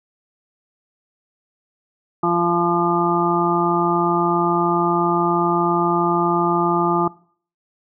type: harmonic tone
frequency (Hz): 172.6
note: F3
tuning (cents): -20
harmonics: 1 / 2 / 4 / 5 / 6 / 7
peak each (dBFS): -24 / -20 / -26 / -23 / -29 / -21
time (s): 2.23-7.08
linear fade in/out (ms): 5
effects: noise-tail reverb RT60 0.5 s tail -21 dB re dry